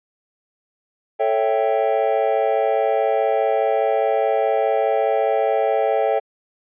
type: chord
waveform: triangle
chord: A dominant seventh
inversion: none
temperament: equal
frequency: 440 / 554.4 / 659.3 / 784 Hz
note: A4 / C#5 / E5 / G5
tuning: 0 / 0 / 0 / 0 cents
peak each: -20 dBFS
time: 1.19-6.2 s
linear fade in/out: 20 ms
effects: resampled to 8000 Hz